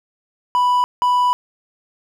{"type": "tone bursts at uneven times", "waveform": "triangle", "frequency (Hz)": 987.8, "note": "B5", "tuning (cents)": 0, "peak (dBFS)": -11, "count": 2, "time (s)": [[0.55, 0.84], [1.02, 1.33]], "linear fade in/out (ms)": 0, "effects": []}